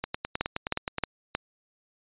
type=two click trains; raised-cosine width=0.3 ms; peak=-10 / -13 dBFS; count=4 / 10; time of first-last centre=0.41-1.35 / 0.04-0.983 s; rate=3.19 / 9.54 Hz; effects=resampled to 8000 Hz